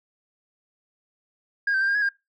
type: tone with pitch steps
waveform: sine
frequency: 1627 / 1552 / 1583 / 1612 / 1674 / 1610 Hz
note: G#6 / G6 / G6 / G6 / G#6 / G6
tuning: -36 / -18 / +17 / +48 / +13 / +46 cents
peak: -18 dBFS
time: 1.67-2.09 s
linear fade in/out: 5 ms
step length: 70 ms
effects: noise-tail reverb RT60 0.2 s tail -21 dB re dry + tanh soft clip ceiling -18 dBFS